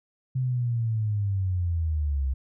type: linear sweep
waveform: sine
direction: down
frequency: 130.81 to 64.4 Hz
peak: -23 dBFS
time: 0.35-2.34 s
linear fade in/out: 10 ms
effects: none